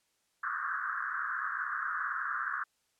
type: band-pass noise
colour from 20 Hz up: white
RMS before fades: -35 dBFS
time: 0.43-2.64 s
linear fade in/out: 5 ms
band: 1100 to 1700 Hz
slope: 96 dB/octave
effects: white hiss -75 dBFS RMS until 2.99 s + low-pass 10000 Hz 12 dB/octave